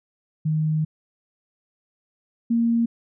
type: tone pair in turn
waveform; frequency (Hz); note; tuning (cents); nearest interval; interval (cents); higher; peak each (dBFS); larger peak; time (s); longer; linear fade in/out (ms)
sine; 155.56 / 232.3; D#3 / A#3; 0 / -6; perfect fifth; 694; second; -19 / -17; second; 0.45-0.85 / 2.5-2.86; first; 10
effects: none